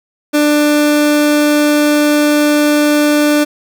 30% pulse tone, 296.3 Hz, D4, 15 cents sharp, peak -6 dBFS, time 0.33-3.45 s, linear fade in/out 20 ms, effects none

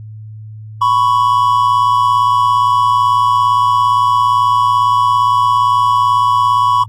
triangle tone pair together, 991 / 1108.7 Hz, B5 / C#6, +6 / 0 cents, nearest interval major second, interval 194 cents, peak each -10 dBFS, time 0.81-6.84 s, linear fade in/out 10 ms, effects added 108 Hz sine -28 dBFS peak until 6.88 s + AAC 48 kbps

